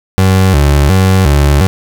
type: tone with vibrato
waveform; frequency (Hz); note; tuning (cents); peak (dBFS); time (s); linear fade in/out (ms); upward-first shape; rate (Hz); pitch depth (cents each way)
30% pulse; 82.41; E2; 0; -3; 0.18-1.67; 0; square; 1.4; 240
effects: none